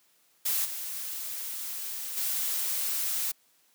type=noise with level steps; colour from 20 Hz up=blue; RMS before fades=-28 / -36 / -30 dBFS; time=0.45-3.32 s; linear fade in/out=10 ms; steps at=0.64 / 2.16 s; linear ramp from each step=20 ms; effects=white hiss -66 dBFS RMS until 3.74 s + high-pass 150 Hz 12 dB/octave